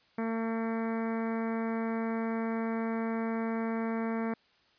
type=harmonic tone; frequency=226.2 Hz; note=A3; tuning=48 cents sharp; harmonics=1 / 2 / 3 / 4 / 5 / 6 / 7 / 8 / 9 / 10; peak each=-31 / -37 / -41 / -43 / -45 / -47 / -48 / -49 / -50 / -51 dBFS; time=0.18-4.34 s; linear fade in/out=5 ms; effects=white hiss -66 dBFS RMS until 4.78 s + resampled to 11025 Hz